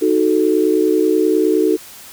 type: chord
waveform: sine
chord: D# diminished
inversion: none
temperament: equal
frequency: 311.1 / 370 / 440 Hz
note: D#4 / F#4 / A4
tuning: 0 / 0 / 0 cents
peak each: -16 dBFS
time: 0.01-1.77 s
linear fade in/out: 20 ms
effects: white hiss -38 dBFS RMS until 2.12 s

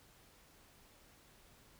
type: silence
effects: pink hiss -64 dBFS RMS until 1.79 s

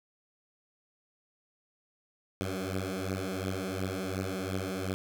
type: beating tone pair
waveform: 10% pulse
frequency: 93.3 / 96.1 Hz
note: F#2 / G2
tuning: +15 / -34 cents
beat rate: 2.8 Hz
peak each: -27 dBFS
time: 2.41-4.94 s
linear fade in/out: 0 ms
effects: none

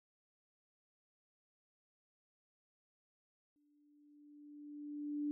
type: tone with exponential growth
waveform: sine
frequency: 293.7 Hz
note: D4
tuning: in tune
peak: -34 dBFS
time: 3.56-5.31 s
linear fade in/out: 0 ms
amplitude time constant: 380 ms
effects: none

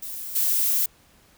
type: noise with level steps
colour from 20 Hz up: violet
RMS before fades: -34 / -22 dBFS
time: 0.02-0.86 s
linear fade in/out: 5 ms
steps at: 0.35 s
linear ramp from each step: 10 ms
effects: pink hiss -57 dBFS RMS until 1.37 s

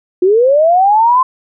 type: linear sweep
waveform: sine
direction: up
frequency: 349.9 to 1046.5 Hz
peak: -6 dBFS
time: 0.22-1.23 s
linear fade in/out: 5 ms
effects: none

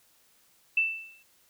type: tone with exponential decay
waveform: sine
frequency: 2658 Hz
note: E7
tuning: 14 cents sharp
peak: -19 dBFS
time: 0.77-1.23 s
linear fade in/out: 5 ms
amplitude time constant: 99 ms
effects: white hiss -64 dBFS RMS until 1.49 s

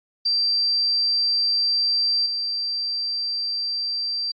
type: tone with level steps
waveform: sine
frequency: 4699 Hz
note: D8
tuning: in tune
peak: -18 / -23 dBFS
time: 0.25-4.32 s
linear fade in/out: 10 ms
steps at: 2.26 s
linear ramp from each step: 2 ms
effects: AAC 64 kbps

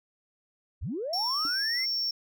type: linear sweep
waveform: sine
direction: up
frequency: 39.9 to 2148 Hz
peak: -30 dBFS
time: 0.81-1.86 s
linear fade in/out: 20 ms
type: tone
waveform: triangle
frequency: 5460 Hz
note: F8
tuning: 40 cents flat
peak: -25 dBFS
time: 1.13-2.11 s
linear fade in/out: 5 ms
type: tone with exponential decay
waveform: sine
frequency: 293.7 Hz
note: D4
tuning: in tune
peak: -32 dBFS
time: 1.45-1.53 s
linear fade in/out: 0 ms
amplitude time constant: 16 ms
effects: tanh soft clip ceiling -21 dBFS

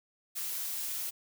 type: noise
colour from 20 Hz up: blue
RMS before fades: -36 dBFS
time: 0.35-1.11 s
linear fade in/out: 20 ms
effects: none

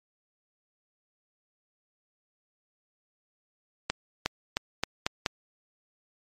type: accelerating click train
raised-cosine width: 0.2 ms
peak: -8 dBFS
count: 6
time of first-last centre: 3.9-5.262 s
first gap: 360 ms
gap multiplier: 0.86
effects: MP3 64 kbps

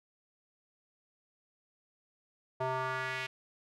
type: tone with band-pass filter sweep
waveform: square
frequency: 130 Hz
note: C3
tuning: 11 cents flat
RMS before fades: -35 dBFS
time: 2.6-3.27 s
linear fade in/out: 10 ms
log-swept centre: 760 to 2500 Hz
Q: 2
effects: none

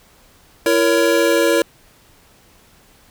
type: chord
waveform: square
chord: A# diminished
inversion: second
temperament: just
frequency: 335.6 / 466.2 / 559.4 Hz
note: E4 / A#4 / C#5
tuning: +31 / 0 / +16 cents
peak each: -18 dBFS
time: 0.66-1.62 s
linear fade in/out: 2 ms
effects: pink hiss -51 dBFS RMS until 3.1 s

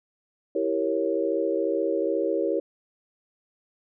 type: chord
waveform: sine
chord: E diminished seventh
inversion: none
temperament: equal with one note detuned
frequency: 329.6 / 392 / 466.2 / 550.5 Hz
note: E4 / G4 / Bb4 / Db5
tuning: 0 / 0 / 0 / -12 cents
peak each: -28 dBFS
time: 0.55-2.6 s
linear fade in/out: 5 ms
effects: none

